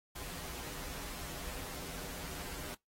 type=noise with comb filter; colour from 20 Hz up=pink; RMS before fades=-44 dBFS; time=0.15-2.75 s; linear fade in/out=10 ms; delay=9.2 ms; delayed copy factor=-0.9; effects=noise-tail reverb RT60 0.2 s tail -26 dB re dry + AAC 48 kbps